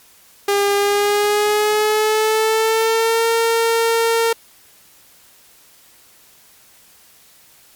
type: tone with pitch glide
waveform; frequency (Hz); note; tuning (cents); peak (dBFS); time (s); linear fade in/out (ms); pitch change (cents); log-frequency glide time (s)
sawtooth; 403.3 to 457.9; G4 to A#4; +49 to -31; -10; 0.48-4.33; 5; +220; 0.75-3.26
effects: white hiss -49 dBFS RMS until 7.75 s + MP3 96 kbps